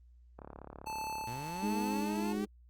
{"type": "click train", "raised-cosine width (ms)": 1, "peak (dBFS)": -32, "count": 31, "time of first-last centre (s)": [0.39, 1.24], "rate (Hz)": 35.3}
{"type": "tone with tremolo", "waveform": "square", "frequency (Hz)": 876, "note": "A5", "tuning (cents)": -8, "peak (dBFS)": -37, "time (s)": [0.86, 2.33], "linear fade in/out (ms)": 10, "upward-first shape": "sine", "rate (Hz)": 1.3, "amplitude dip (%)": 40}
{"type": "linear sweep", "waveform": "sawtooth", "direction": "up", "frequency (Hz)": [110.3, 392], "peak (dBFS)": -37, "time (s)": [1.27, 2.45], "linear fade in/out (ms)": 5}
{"type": "harmonic tone", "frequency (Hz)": 103.83, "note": "G#2", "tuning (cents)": 0, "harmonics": [2, 3, 4], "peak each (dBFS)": [-34, -39, -41], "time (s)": [1.62, 2.46], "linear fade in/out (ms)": 20}
{"effects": ["added 60 Hz sine -56 dBFS peak until 2.69 s", "Opus 32 kbps"]}